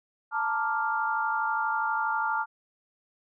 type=chord; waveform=sine; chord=Bb major seventh; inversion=third; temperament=equal; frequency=880 / 932.3 / 1174.7 / 1396.9 Hz; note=A5 / Bb5 / D6 / F6; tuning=0 / 0 / 0 / 0 cents; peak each=-29 / -35 / -33 / -29 dBFS; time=0.31-2.46 s; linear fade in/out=50 ms; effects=none